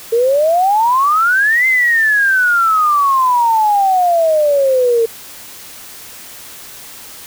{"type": "exponential two-way sweep", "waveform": "sine", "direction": "up then down", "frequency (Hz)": [450, 2093, 450], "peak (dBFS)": -9, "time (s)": [0.12, 5.06], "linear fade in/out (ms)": 10, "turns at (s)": 1.67, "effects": ["white hiss -34 dBFS RMS until 7.26 s"]}